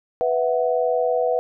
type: chord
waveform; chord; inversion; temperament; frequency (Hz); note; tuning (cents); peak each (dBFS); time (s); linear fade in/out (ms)
sine; B suspended fourth; none; equal; 493.9 / 659.3 / 740; B4 / E5 / F#5; 0 / 0 / 0; -20 / -23 / -25; 0.21-1.39; 0
effects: none